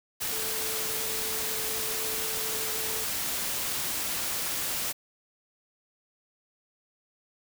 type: tone in noise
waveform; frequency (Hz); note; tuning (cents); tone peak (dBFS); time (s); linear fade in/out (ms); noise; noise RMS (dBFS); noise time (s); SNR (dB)
sine; 440; A4; 0; -40; 0.31-3.05; 20; white; -31; 0.2-4.93; -12
effects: none